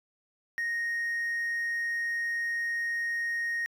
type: tone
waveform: triangle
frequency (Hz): 1864.7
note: A#6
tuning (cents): 0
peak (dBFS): -26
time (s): 0.58-3.66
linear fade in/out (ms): 0
effects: tanh soft clip ceiling -22 dBFS